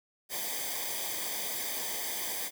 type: noise with comb filter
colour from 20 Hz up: white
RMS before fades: -35 dBFS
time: 0.29-2.51 s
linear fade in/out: 50 ms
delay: 0.73 ms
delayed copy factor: -0.8
effects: none